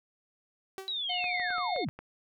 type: tone with exponential decay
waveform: sawtooth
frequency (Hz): 383.7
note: G4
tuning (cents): -37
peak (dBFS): -32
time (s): 0.78-1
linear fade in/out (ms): 0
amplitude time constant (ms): 47
type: linear sweep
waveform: sine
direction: down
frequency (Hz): 3959 to 108.1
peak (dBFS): -31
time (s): 0.88-1.89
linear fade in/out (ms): 0
type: harmonic tone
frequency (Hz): 720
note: F#5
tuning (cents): -47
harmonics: 1 / 3 / 5 / 6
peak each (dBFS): -34 / -39 / -41 / -42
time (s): 1.09-1.85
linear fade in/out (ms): 10
type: clicks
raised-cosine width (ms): 0.5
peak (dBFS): -29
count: 7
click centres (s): 1.242 / 1.398 / 1.505 / 1.582 / 1.762 / 1.887 / 1.99
effects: none